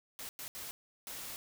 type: noise bursts at uneven times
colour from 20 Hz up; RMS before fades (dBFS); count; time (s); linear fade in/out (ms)
white; -44; 4; 0.19-0.29 / 0.39-0.48 / 0.55-0.71 / 1.07-1.36; 0
effects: none

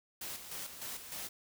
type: noise with tremolo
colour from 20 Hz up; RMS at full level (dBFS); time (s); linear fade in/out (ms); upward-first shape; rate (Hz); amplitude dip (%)
white; -42; 0.21-1.29; 5; square; 3.3; 55
effects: none

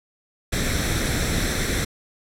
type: noise with comb filter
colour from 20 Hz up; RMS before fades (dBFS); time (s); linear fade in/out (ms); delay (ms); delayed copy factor
pink; -23; 0.52-1.85; 10; 0.52; +0.6
effects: low-pass 11000 Hz 12 dB/octave

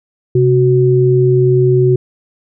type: tone pair together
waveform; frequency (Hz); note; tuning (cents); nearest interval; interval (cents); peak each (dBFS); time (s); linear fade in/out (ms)
sine; 130.81 / 370; C3 / F#4; 0 / 0; octave + tritone; 1800; -10; 0.35-1.96; 5
effects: none

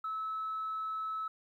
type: tone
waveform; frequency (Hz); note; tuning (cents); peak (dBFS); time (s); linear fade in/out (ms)
sine; 1300; E6; -24; -33; 0.04-1.28; 5
effects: tanh soft clip ceiling -30 dBFS + 12-bit

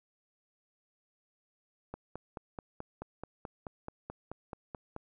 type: click train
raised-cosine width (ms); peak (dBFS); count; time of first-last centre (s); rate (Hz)
1; -26; 15; 1.94-4.964; 4.63
effects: none

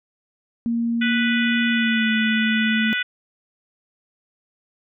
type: tone with pitch glide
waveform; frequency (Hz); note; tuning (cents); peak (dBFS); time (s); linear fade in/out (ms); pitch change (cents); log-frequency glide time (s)
sine; 233.1 to 220.7; A#3 to A3; 0 to +5; -19; 0.66-2.93; 0; -95; 1.68-2.1
type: harmonic tone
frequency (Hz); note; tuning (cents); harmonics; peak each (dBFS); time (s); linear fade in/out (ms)
493.9; B4; 0; 3 / 4 / 5 / 6 / 7; -24 / -26 / -28 / -30 / -31; 1.01-3.03; 10
effects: none

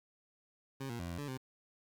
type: tone with pitch steps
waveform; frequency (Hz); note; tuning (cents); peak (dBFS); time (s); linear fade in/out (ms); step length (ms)
20% pulse; 135.2 / 118.2 / 86.6 / 85.7 / 144.7 / 130.2; C#3 / A#2 / F2 / F2 / D3 / C3; -43 / +24 / -14 / -32 / -25 / -8; -34; 0.8-1.376; 10; 96
effects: 10-bit

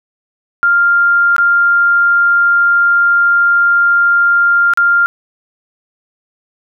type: tone with dropouts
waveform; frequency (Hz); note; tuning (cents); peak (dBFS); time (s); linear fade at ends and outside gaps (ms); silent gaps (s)
sine; 1396.9; F6; 0; -7; 0.63-5.06; 0; 1.364-1.382 / 4.736-4.774
effects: none

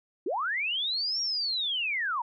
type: linear two-way sweep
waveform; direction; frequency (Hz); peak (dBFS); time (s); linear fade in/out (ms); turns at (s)
sine; up then down; 298.3 to 5640 to 887; -27; 0.26-2.22; 5; 1.21
effects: none

